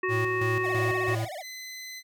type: harmonic tone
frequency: 370.4 Hz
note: F#4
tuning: 2 cents sharp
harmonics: 1 / 3 / 5 / 7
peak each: -28 / -32 / -30 / -37 dBFS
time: 0.03-1.15 s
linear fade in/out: 5 ms
type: tone with tremolo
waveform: square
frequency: 111.5 Hz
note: A2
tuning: 23 cents sharp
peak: -28 dBFS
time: 0.08-1.29 s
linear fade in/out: 50 ms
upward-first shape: square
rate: 3 Hz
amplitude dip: 65%
type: tone with vibrato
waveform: square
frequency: 669 Hz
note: E5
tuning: 25 cents sharp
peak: -36 dBFS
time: 0.63-1.43 s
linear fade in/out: 20 ms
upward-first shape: sine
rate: 16 Hz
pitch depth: 240 cents each way
type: tone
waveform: 20% pulse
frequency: 2030 Hz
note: B6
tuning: 47 cents sharp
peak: -33 dBFS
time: 1.4-2.03 s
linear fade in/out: 50 ms
effects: none